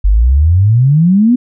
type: exponential sweep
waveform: sine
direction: up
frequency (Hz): 46.25 to 255.2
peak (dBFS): -5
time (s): 0.04-1.36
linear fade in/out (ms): 10
effects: none